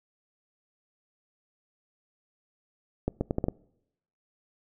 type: accelerating click train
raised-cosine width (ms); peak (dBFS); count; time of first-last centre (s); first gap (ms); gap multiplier
2; -13; 6; 3.08-3.484; 130; 0.76
effects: noise-tail reverb RT60 0.8 s tail -24 dB re dry